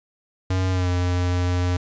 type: tone with pitch glide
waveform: square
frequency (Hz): 93.1 to 89.36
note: F#2 to F2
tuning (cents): +11 to +40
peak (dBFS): -20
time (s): 0.5-1.77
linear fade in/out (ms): 5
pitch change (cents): -71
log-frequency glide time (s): 0.71-0.88
effects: resampled to 16000 Hz + 9-bit